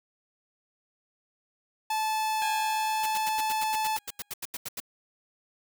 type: tone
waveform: 45% pulse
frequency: 870 Hz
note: A5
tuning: 20 cents flat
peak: -26 dBFS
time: 1.9-3.97 s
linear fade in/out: 5 ms
type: tone with exponential decay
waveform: 15% pulse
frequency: 822 Hz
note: G#5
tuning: 18 cents flat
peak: -25 dBFS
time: 2.42-4.31 s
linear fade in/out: 0 ms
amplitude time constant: 410 ms
type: noise bursts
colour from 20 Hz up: white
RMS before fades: -35 dBFS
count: 16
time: 3.03-4.802 s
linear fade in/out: 5 ms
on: 32 ms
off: 84 ms
effects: none